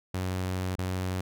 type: tone with dropouts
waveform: sawtooth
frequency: 92.5 Hz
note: F#2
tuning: in tune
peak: -25 dBFS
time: 0.14-1.21 s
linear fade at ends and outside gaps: 5 ms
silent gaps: 0.755-0.784 s
effects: none